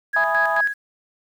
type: tone with tremolo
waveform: sine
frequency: 1661.2 Hz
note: G#6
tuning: in tune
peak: -16 dBFS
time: 0.13-0.74 s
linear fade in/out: 20 ms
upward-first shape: square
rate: 4.6 Hz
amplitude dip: 60%
type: chord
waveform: sine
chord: E major seventh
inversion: none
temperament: equal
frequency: 659.3 / 830.6 / 987.8 / 1244.5 Hz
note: E5 / G#5 / B5 / D#6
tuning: 0 / 0 / 0 / 0 cents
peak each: -24 / -24 / -26 / -25 dBFS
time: 0.16-0.61 s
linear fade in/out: 5 ms
effects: tanh soft clip ceiling -8 dBFS + 8-bit